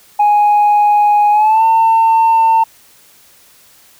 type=tone with pitch glide; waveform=sine; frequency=830.6 to 900.6 Hz; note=G#5 to A5; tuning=0 to +40 cents; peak=-5 dBFS; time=0.19-2.64 s; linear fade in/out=10 ms; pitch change=+140 cents; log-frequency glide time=1.31-1.65 s; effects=tanh soft clip ceiling -5 dBFS + white hiss -46 dBFS RMS until 3.99 s